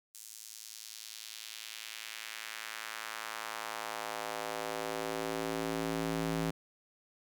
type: tone with high-pass filter sweep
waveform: square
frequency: 55 Hz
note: A1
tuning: in tune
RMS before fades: -39 dBFS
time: 0.14-6.51 s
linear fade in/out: 10 ms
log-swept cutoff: 7400 to 180 Hz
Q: 1.2
effects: none

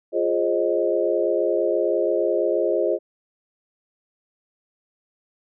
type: chord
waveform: sine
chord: F minor seventh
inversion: none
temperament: equal with one note detuned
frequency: 349.2 / 415.3 / 533.6 / 622.3 Hz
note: F4 / Ab4 / C5 / Eb5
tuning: 0 / 0 / +34 / 0 cents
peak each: -24 dBFS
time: 0.12-2.99 s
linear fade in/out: 50 ms
effects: none

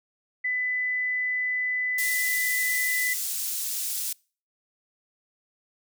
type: tone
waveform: sine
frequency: 2000 Hz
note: B6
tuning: 21 cents sharp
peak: -24 dBFS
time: 0.44-3.14 s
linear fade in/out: 10 ms
type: high-pass noise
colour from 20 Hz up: pink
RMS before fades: -30 dBFS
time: 1.98-4.13 s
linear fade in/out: 5 ms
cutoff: 7200 Hz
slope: 12 dB/octave
effects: noise-tail reverb RT60 0.4 s tail -26 dB re dry

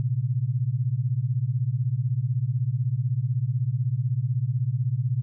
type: beating tone pair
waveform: sine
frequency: 116.54 / 132.54 Hz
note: A#2 / C3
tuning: 0 / +23 cents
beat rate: 16 Hz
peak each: -25 dBFS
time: 0-5.22 s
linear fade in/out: 0 ms
effects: none

